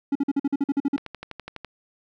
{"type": "tone bursts", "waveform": "triangle", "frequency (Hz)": 280, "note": "C#4", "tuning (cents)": 18, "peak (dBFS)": -17, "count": 11, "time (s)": [0.12, 0.964], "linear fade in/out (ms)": 5, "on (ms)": 34, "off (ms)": 47}
{"type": "click train", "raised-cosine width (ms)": 0.3, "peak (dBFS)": -19, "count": 9, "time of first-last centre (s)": [0.98, 1.647], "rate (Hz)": 12}
{"effects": []}